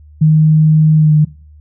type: tone with pitch glide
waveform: sine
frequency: 155.56 to 152.27 Hz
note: D#3 to D#3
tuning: 0 to -37 cents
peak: -5 dBFS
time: 0.21-1.25 s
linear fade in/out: 10 ms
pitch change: -37 cents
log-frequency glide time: 0.97-1.14 s
effects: noise-tail reverb RT60 0.4 s tail -20 dB re dry + added 75 Hz sine -37 dBFS peak until 1.6 s